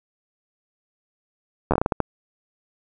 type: slowing click train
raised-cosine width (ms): 1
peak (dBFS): -5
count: 9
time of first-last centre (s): 1.71-2.003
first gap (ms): 11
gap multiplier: 1.33
effects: none